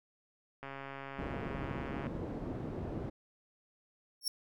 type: click train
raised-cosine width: 0.5 ms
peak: -29 dBFS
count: 198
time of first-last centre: 0.63-2.068 s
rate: 137 Hz
type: low-pass noise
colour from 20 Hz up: white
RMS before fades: -40 dBFS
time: 1.18-3.1 s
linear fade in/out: 10 ms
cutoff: 340 Hz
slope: 12 dB/octave
type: tone with exponential growth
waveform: sawtooth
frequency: 5460 Hz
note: F8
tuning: 40 cents flat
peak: -25 dBFS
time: 4.21-4.28 s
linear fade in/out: 2 ms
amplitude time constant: 15 ms
effects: none